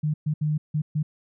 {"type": "tone bursts at uneven times", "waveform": "sine", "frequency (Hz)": 151.8, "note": "D#3", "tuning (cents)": -42, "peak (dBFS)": -21, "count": 5, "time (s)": [[0.03, 0.14], [0.26, 0.34], [0.41, 0.58], [0.74, 0.82], [0.95, 1.03]], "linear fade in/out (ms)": 10, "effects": []}